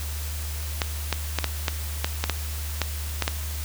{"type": "clicks", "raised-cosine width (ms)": 0.2, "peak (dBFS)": -5, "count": 11, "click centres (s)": [0.818, 1.127, 1.387, 1.443, 1.682, 2.045, 2.24, 2.297, 2.817, 3.223, 3.279], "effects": ["added 75 Hz sine -29 dBFS peak until 3.64 s", "white hiss -37 dBFS RMS until 3.64 s"]}